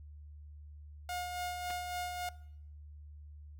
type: tone with tremolo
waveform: sawtooth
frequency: 716 Hz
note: F5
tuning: 43 cents sharp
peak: -32 dBFS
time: 1.09-2.29 s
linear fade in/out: 2 ms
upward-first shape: sine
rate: 3.6 Hz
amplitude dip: 40%
type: clicks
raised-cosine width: 0.3 ms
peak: -31 dBFS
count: 2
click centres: 1.702 / 1.708 s
effects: noise-tail reverb RT60 0.7 s tail -20 dB re dry + added 74 Hz sine -48 dBFS peak until 3.59 s